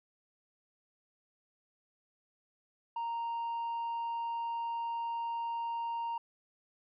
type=tone with tanh clipping; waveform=triangle; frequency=930 Hz; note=A#5; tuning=4 cents flat; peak=-34 dBFS; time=2.96-6.18 s; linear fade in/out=5 ms; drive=7 dB; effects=none